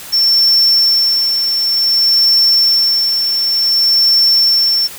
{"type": "tone with tremolo", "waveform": "triangle", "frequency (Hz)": 5410, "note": "E8", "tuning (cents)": 44, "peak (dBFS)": -6, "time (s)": [0.12, 4.88], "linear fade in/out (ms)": 20, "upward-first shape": "sine", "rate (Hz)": 0.55, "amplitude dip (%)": 45, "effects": ["white hiss -31 dBFS RMS until 4.98 s"]}